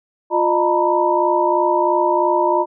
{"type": "tone cluster", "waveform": "sine", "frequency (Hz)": [351.1, 610, 910, 973], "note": ["F4", "D#5", "A#5", "B5"], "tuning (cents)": [9, -34, -42, -26], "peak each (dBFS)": -19, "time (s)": [0.3, 2.66], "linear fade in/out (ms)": 50, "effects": []}